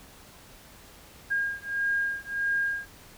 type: beating tone pair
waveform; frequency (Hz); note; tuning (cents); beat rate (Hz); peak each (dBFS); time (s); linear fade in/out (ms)
sine; 1619 / 1620.6; G#6 / G#6; -45 / -43; 1.6; -29; 1.3-2.88; 20
effects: pink hiss -51 dBFS RMS until 3.17 s